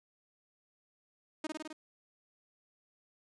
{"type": "tone with echo", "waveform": "sawtooth", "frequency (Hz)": 311.1, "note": "D#4", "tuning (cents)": 0, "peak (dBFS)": -30, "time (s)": [1.44, 1.47], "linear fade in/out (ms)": 5, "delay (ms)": 52, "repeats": 5, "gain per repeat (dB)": -2, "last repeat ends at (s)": 1.73, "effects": ["resampled to 22050 Hz", "10-bit"]}